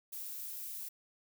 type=noise; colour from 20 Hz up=violet; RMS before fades=-43 dBFS; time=0.12-0.89 s; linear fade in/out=10 ms; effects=none